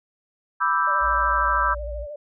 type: chord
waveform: sine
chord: E minor seventh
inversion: second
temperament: equal with one note detuned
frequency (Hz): 987.8 / 1174.7 / 1323.1 / 1568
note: B5 / D6 / E6 / G6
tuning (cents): 0 / 0 / +6 / 0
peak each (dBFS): -24 / -24 / -23 / -25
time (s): 0.6-1.75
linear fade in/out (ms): 20
type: tone with vibrato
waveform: sine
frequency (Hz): 587.3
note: D5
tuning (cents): 0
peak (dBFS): -32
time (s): 0.87-2.16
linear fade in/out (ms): 5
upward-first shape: sine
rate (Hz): 13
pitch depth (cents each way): 44
type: tone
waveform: sine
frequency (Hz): 58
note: A#1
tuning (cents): -8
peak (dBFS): -29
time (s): 1-2.07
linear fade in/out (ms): 50
effects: none